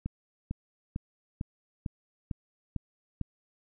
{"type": "click train", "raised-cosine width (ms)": 5, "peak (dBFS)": -20, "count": 8, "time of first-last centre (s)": [0.06, 3.213], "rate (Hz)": 2.22, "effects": []}